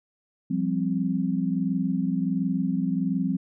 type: chord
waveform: sine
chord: F suspended second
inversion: none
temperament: equal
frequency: 174.61 / 196 / 261.6 Hz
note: F3 / G3 / C4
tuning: 0 / 0 / 0 cents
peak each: -27 dBFS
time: 0.5-3.37 s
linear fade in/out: 10 ms
effects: none